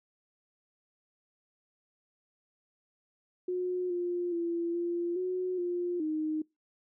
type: tone with pitch steps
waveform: sine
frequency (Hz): 362.5 / 352 / 339.8 / 345.1 / 366.7 / 352.3 / 310.4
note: F#4 / F4 / F4 / F4 / F#4 / F4 / D#4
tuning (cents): -35 / +14 / -47 / -21 / -15 / +15 / -4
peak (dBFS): -29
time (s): 3.48-6.42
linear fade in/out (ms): 5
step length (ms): 420
effects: noise-tail reverb RT60 0.2 s tail -24 dB re dry